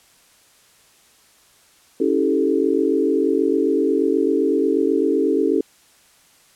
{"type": "chord", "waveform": "sine", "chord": "A dominant seventh", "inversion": "first", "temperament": "equal with one note detuned", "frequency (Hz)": [277.2, 323.8, 392, 440], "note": ["C#4", "E4", "G4", "A4"], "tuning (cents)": [0, -31, 0, 0], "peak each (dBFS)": -21, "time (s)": [2, 5.61], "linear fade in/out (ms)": 5, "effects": ["white hiss -54 dBFS RMS until 6.55 s", "low-pass 11000 Hz 12 dB/octave"]}